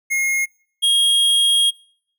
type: tone pair in turn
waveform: square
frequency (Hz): 2150 / 3263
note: C7 / G#7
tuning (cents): +47 / -31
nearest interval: perfect fifth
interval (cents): 722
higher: second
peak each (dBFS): -18 / -14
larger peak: second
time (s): 0.1-0.46 / 0.82-1.71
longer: second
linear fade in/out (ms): 20
effects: noise-tail reverb RT60 0.6 s tail -26 dB re dry